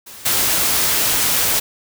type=noise with level steps; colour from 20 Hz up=white; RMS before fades=-37 / -17 dBFS; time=0.06-1.6 s; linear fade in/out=10 ms; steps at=0.25 s; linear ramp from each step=10 ms; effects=none